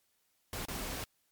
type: noise with dropouts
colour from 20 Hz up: pink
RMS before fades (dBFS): -39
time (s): 0.53-1.04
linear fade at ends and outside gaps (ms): 1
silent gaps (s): 0.653-0.684
effects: white hiss -75 dBFS RMS until 1.31 s + MP3 96 kbps